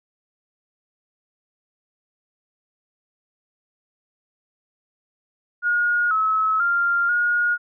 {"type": "tone with pitch steps", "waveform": "sine", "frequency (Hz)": [1435, 1292, 1394, 1436], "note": ["F6", "E6", "F6", "F6"], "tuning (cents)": [47, -35, -4, 48], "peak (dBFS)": -17, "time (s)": [5.62, 7.58], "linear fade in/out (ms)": 50, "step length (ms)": 490, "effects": []}